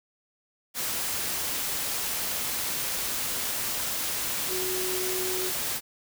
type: tone in noise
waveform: sine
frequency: 370 Hz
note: F#4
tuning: in tune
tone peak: -31 dBFS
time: 4.48-5.52 s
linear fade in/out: 50 ms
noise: white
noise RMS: -30 dBFS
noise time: 0.74-5.81 s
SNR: -4 dB
effects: none